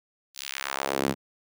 sawtooth tone with high-pass filter sweep, 68.2 Hz, C#2, 28 cents flat, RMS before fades -30 dBFS, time 0.34-1.15 s, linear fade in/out 50 ms, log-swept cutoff 4900 to 190 Hz, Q 1.2, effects none

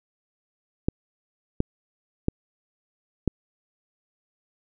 clicks, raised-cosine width 3 ms, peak -8 dBFS, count 4, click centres 0.885 / 1.604 / 2.284 / 3.277 s, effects none

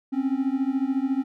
triangle beating tone pair, 261.1 / 275.1 Hz, C4 / C#4, -3 / -13 cents, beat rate 14 Hz, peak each -23 dBFS, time 0.12-1.24 s, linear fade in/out 20 ms, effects none

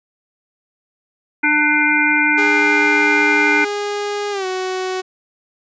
harmonic tone, 299.1 Hz, D4, 32 cents sharp, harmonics 1 / 3 / 5 / 7 / 8, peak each -20 / -22 / -17 / -17 / -19 dBFS, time 1.43-3.65 s, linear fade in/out 10 ms
sawtooth tone with pitch glide, 410.9 to 372.5 Hz, G#4 to F#4, -18 to +12 cents, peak -16 dBFS, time 2.37-5.02 s, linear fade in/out 20 ms, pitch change -170 cents, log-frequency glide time 4.31-4.46 s
effects resampled to 16000 Hz

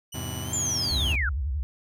15% pulse tone with pitch glide, 2960 to 3247 Hz, F#7 to G#7, 0 to -40 cents, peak -30 dBFS, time 0.12-1.13 s, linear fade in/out 10 ms, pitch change +160 cents, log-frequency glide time 0.42-0.56 s
sawtooth chord, E augmented, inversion none, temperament just, 82.41 / 103.01 / 128.76 Hz, E2 / G#2 / B#2, 0 / -14 / -27 cents, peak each -32 dBFS, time 0.14-1.16 s, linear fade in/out 10 ms
sine linear sweep, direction down, 7370 to 1358 Hz, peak -25 dBFS, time 0.53-1.29 s, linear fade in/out 2 ms
sine tone with vibrato, 69.3 Hz, C#2, in tune, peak -25 dBFS, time 0.91-1.63 s, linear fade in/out 0 ms, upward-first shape sine, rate 11 Hz, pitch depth 230 cents each way
effects none

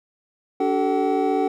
triangle tone cluster, 288.7 / 382 / 437.8 / 760 Hz, D4 / G4 / A4 / F#5, -30 / -45 / -9 / +46 cents, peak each -22 dBFS, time 0.6-1.48 s, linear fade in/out 5 ms, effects none

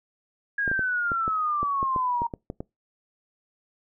sine exponential sweep, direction down, 1661.2 to 932.3 Hz, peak -23 dBFS, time 0.58-2.27 s, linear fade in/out 5 ms
clicks, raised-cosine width 2 ms, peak -19 dBFS, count 12, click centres 0.678 / 0.715 / 0.793 / 1.118 / 1.279 / 1.63 / 1.829 / 1.962 / 2.219 / 2.338 / 2.501 / 2.605 s
effects noise-tail reverb RT60 0.2 s tail -24 dB re dry

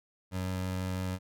25% pulse tone with vibrato, 92.8 Hz, F#2, 6 cents sharp, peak -28 dBFS, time 0.31-1.19 s, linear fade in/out 50 ms, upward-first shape triangle, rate 6.1 Hz, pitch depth 10 cents each way, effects none

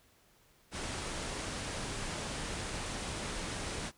pink low-pass noise, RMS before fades -39 dBFS, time 0.71-3.92 s, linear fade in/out 50 ms, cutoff 10000 Hz, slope 96 dB/octave, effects pink hiss -66 dBFS RMS until 3.97 s

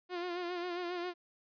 sawtooth tone with vibrato, 353.2 Hz, F4, 20 cents sharp, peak -32 dBFS, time 0.09-1.14 s, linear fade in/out 50 ms, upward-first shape sine, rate 7.4 Hz, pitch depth 50 cents each way, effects resampled to 11025 Hz

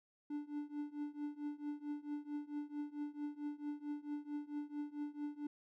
triangle tone with tremolo, 293.7 Hz, D4, in tune, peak -35 dBFS, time 0.3-5.47 s, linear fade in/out 5 ms, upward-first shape triangle, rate 4.5 Hz, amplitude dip 95%, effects none

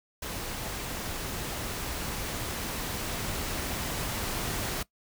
pink noise with level ramp, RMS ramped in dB -36 to -32 dBFS, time 0.22-4.83 s, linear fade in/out 5 ms, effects noise-tail reverb RT60 0.1 s tail -20 dB re dry

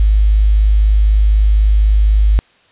sine tone with quantisation, 52 Hz, G#1, 3 cents sharp, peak -7 dBFS, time 0-2.39 s, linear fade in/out 0 ms, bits 6, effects white hiss -51 dBFS RMS until 2.71 s + resampled to 8000 Hz

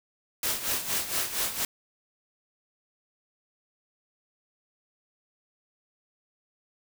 white noise with tremolo, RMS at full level -27 dBFS, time 0.43-1.65 s, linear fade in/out 2 ms, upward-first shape sine, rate 4.3 Hz, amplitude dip 70%, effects none

